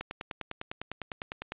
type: click train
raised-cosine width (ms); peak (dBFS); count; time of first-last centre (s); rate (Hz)
0.3; -19; 16; 0.01-1.521; 9.93
effects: resampled to 8000 Hz + 10-bit